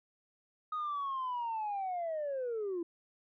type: linear sweep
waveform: sine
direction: down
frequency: 1255 to 330 Hz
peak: -32 dBFS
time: 0.72-2.83 s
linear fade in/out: 5 ms
effects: tanh soft clip ceiling -31 dBFS